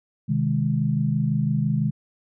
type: chord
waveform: sine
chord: Ab major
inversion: first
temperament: just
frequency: 129.78 / 155.74 / 207.7 Hz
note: C3 / Eb3 / Ab3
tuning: -14 / +2 / 0 cents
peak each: -24 / -23 / -25 dBFS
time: 0.28-1.91 s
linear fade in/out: 20 ms
effects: none